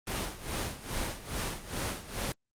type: noise with tremolo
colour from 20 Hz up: pink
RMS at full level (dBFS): -32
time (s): 0.07-2.32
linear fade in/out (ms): 2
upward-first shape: sine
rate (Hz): 2.4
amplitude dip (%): 80
effects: low-pass 12000 Hz 12 dB/octave + Opus 24 kbps